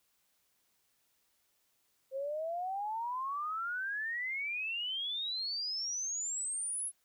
sine exponential sweep, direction up, 523.3 to 10870 Hz, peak -34 dBFS, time 2.11-6.92 s, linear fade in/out 50 ms, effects white hiss -75 dBFS RMS until 7.04 s

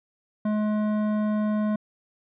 sine tone with hard clipping, 212.1 Hz, G#3, 37 cents sharp, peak -24 dBFS, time 0.45-1.76 s, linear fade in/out 5 ms, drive 12 dB, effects resampled to 8000 Hz

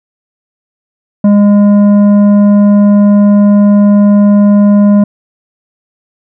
triangle tone with tanh clipping, 204.5 Hz, G#3, 26 cents flat, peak -4 dBFS, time 1.24-5.04 s, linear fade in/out 5 ms, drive 13 dB, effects none

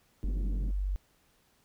white band-pass noise, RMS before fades -43 dBFS, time 0.23-0.71 s, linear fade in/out 0 ms, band 110 to 270 Hz, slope 24 dB/octave
sine tone, 48 Hz, G1, 36 cents flat, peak -28 dBFS, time 0.24-0.96 s, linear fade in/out 0 ms
effects pink hiss -68 dBFS RMS until 1.64 s

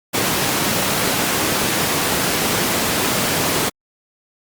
pink high-pass noise, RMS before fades -19 dBFS, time 0.13-3.7 s, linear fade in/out 20 ms, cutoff 150 Hz, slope 12 dB/octave, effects Opus 48 kbps

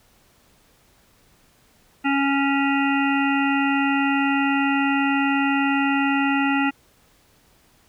harmonic tone, 277.2 Hz, C#4, in tune, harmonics 1 / 3 / 5 / 7 / 9 / 10, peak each -20 / -25 / -27 / -28 / -30 / -30 dBFS, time 2.04-6.71 s, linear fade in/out 20 ms, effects pink hiss -58 dBFS RMS until 7.88 s

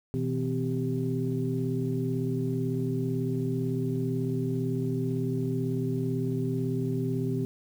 sine tone cluster, 124 / 162 / 256.2 / 391.8 Hz, B2 / E3 / C4 / G4, +7 / -30 / -36 / -1 cents, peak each -30 / -32 / -31 / -33 dBFS, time 0.14-7.45 s, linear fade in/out 0 ms, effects tanh soft clip ceiling -16 dBFS + 9-bit

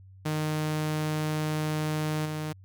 sawtooth tone with level steps, 153.9 Hz, D#3, 19 cents flat, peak -23 / -27 dBFS, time 0.25-2.53 s, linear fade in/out 10 ms, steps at 2.25 s, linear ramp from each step 10 ms, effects added 95 Hz sine -48 dBFS peak until 2.64 s

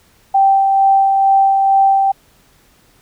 sine tone with tremolo, 781 Hz, G5, 7 cents flat, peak -7 dBFS, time 0.34-2.12 s, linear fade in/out 10 ms, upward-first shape sine, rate 2.2 Hz, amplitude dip 30%, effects pink hiss -52 dBFS RMS until 3.01 s

